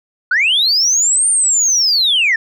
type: linear two-way sweep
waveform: sine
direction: up then down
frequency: 1396.9 to 9050 to 1735 Hz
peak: -9 dBFS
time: 0.31-2.36 s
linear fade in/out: 5 ms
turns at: 1.29 s
effects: tanh soft clip ceiling -7 dBFS